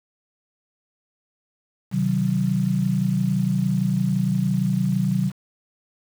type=chord; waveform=sine; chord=C diminished; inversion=none; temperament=just; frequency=130.81 / 156.98 / 188.37 Hz; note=C3 / Eb3 / Gb3; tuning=0 / +16 / +31 cents; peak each=-24 / -25 / -21 dBFS; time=1.91-5.32 s; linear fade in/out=50 ms; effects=7-bit